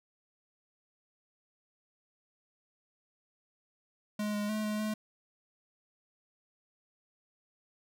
square tone with pitch steps, 209.8 / 207.3 / 214.7 / 211.9 / 214.5 Hz, G#3 / G#3 / A3 / G#3 / A3, +18 / -3 / -42 / +35 / -44 cents, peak -32 dBFS, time 4.19-4.94 s, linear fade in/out 5 ms, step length 150 ms, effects none

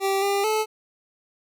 25% pulse tone with pitch steps, 390.2 / 399.5 / 433.4 Hz, G4 / G4 / A4, -8 / +33 / -26 cents, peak -17 dBFS, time 0-0.66 s, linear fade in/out 50 ms, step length 220 ms, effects none

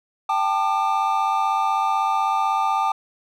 triangle chord, G suspended second, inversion none, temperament equal with one note detuned, 784 / 880 / 1202.1 Hz, G5 / A5 / D6, 0 / 0 / +40 cents, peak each -21 dBFS, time 0.29-2.92 s, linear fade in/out 5 ms, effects none

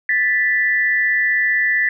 sine tone pair together, 1760 / 1975.5 Hz, A6 / B6, 0 / 0 cents, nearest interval major second, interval 200 cents, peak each -17 / -17 dBFS, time 0.09-1.89 s, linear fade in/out 2 ms, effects none

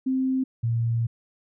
sine tone pair in turn, 261.6 / 115.99 Hz, C4 / A#2, 0 / -8 cents, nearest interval octave + major second, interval 1408 cents, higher first, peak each -21 dBFS, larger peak neither, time 0.06-0.44 / 0.63-1.07 s, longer second, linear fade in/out 10 ms, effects none

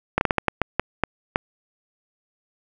slowing click train, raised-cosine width 0.5 ms, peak -3 dBFS, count 10, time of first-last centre 0.18-1.359 s, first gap 31 ms, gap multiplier 1.34, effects none

